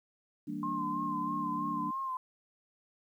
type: chord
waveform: sine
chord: E half-diminished seventh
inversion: none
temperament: equal with one note detuned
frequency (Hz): 164.81 / 200.9 / 233.1 / 293.7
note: E3 / G3 / Bb3 / D4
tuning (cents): 0 / +43 / 0 / 0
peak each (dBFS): -44 / -41 / -41 / -38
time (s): 0.47-1.91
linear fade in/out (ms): 10
type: tone with vibrato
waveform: sine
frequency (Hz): 1049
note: C6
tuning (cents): +4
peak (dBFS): -33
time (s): 0.63-2.17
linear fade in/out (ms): 2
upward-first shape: sine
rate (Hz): 3.1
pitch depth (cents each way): 45
effects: 11-bit